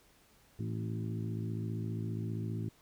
harmonic tone with a mistuned harmonic, 55 Hz, A1, in tune, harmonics 2 / 3 / 4 / 5 / 6 / 7, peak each -36 / -41 / -43 / -48 / -46 / -50 dBFS, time 0.59-2.69 s, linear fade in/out 5 ms, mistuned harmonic 4, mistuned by +49 cents, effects pink hiss -65 dBFS RMS until 2.81 s

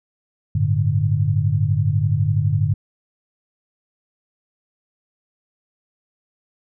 sine chord, G suspended second, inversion none, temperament equal, 98 / 110 / 146.83 Hz, G2 / A2 / D3, 0 / 0 / 0 cents, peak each -20 dBFS, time 0.55-2.74 s, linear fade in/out 5 ms, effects none

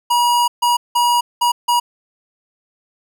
square tone bursts at uneven times, 961 Hz, B5, 48 cents flat, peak -13 dBFS, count 5, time 0.1-0.48 / 0.62-0.77 / 0.95-1.21 / 1.41-1.52 / 1.68-1.8 s, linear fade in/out 10 ms, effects none

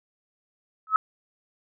sine tone with exponential growth, 1289 Hz, E6, 39 cents flat, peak -11 dBFS, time 0.87-0.96 s, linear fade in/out 1 ms, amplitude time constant 19 ms, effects none

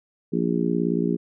harmonic tone, 58.27 Hz, A#1, in tune, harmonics 3 / 4 / 5 / 6 / 7, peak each -25 / -26 / -27 / -28 / -28 dBFS, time 0.32-1.17 s, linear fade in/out 20 ms, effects none

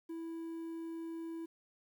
triangle tone, 329.6 Hz, E4, in tune, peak -38 dBFS, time 0.09-1.46 s, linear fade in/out 10 ms, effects 11-bit

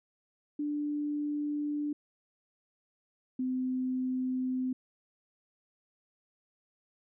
sine tone pair in turn, 294.5 / 256.4 Hz, D4 / C4, +5 / -35 cents, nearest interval major second, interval 240 cents, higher first, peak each -30 / -29 dBFS, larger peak second, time 0.59-1.93 / 3.39-4.73 s, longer neither, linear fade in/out 5 ms, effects none

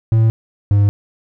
triangle tone pair in turn, 112 / 101.65 Hz, A2 / G#2, +31 / -37 cents, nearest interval major second, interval 168 cents, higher first, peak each -7 dBFS, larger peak neither, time 0.12-0.3 / 0.71-0.89 s, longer neither, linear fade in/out 0 ms, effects none

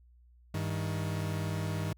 40% pulse tone pair together, 100 / 158.74 Hz, G2 / D#3, +35 / +35 cents, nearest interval minor sixth, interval 800 cents, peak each -33 / -34 dBFS, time 0.54-1.93 s, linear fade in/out 5 ms, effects added 60 Hz sine -57 dBFS peak until 1.97 s

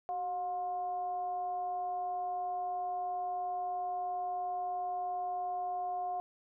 sine tone with frequency modulation, 718 Hz, F5, 48 cents sharp, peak -33 dBFS, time 0.09-6.2 s, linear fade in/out 0 ms, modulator 341 Hz, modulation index 0.34, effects none

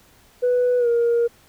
sine tone with pitch glide, 493.9 to 470.5 Hz, B4 to A#4, 0 to +16 cents, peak -14 dBFS, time 0.42-1.28 s, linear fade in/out 20 ms, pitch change -84 cents, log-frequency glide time 0.78-0.88 s, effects tanh soft clip ceiling -13 dBFS + pink hiss -54 dBFS RMS until 1.48 s

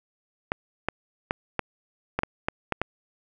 clicks, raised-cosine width 0.5 ms, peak -9 dBFS, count 9, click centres 0.519 / 0.886 / 1.309 / 1.593 / 2.19 / 2.234 / 2.485 / 2.723 / 2.816 s, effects none

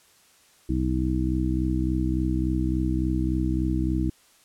harmonic tone, 63.5 Hz, B1, 49 cents sharp, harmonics 1 / 2 / 3 / 4 / 5, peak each -26 / -29 / -31 / -31 / -27 dBFS, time 0.69-4.1 s, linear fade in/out 5 ms, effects white hiss -58 dBFS RMS until 4.44 s + low-pass 11000 Hz 12 dB/octave

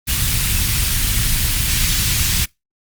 pink band-stop noise, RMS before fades -17 dBFS, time 0.07-2.46 s, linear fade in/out 20 ms, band 120 to 2500 Hz, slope 12 dB/octave, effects noise-tail reverb RT60 0.2 s tail -26 dB re dry + Opus 24 kbps

